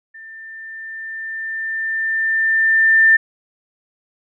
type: tone with level ramp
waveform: sine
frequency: 1790 Hz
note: A6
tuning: 29 cents sharp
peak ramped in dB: -35 to -7 dBFS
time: 0.14-3.17 s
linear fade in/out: 10 ms
effects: none